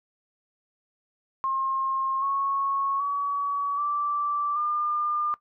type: tone with pitch steps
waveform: sine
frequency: 1069 / 1101 / 1133.9 / 1167.8 / 1202.7 Hz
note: C6 / C#6 / C#6 / D6 / D6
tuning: +37 / -12 / +39 / -10 / +41 cents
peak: -24 dBFS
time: 1.44-5.34 s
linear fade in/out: 0 ms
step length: 780 ms
effects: noise-tail reverb RT60 0.1 s tail -17 dB re dry